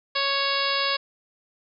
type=harmonic tone with a mistuned harmonic; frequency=554.4 Hz; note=C#5; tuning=in tune; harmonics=1 / 2 / 3 / 4 / 5 / 6 / 7 / 8 / 9; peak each=-31 / -28 / -31 / -32 / -31 / -32 / -31 / -30 / -32 dBFS; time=0.15-0.97 s; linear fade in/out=10 ms; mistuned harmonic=6; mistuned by=+17 cents; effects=none